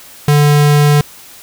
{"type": "tone", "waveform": "square", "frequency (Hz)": 146.83, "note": "D3", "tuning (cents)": 0, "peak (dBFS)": -7, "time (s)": [0.28, 1.01], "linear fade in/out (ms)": 2, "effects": ["white hiss -37 dBFS RMS until 1.42 s"]}